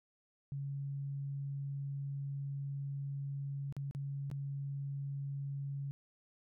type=tone with dropouts; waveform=sine; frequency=139.5 Hz; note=C#3; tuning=11 cents sharp; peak=-37 dBFS; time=0.52-5.91 s; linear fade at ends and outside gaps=0 ms; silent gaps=3.725-3.766 / 3.911-3.949 / 4.301-4.314 s; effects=none